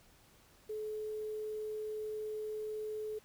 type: tone with quantisation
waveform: sine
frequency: 429.3 Hz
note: A4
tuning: 43 cents flat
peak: -37 dBFS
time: 0.69-3.19 s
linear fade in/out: 10 ms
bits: 10
effects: pink hiss -64 dBFS RMS until 3.24 s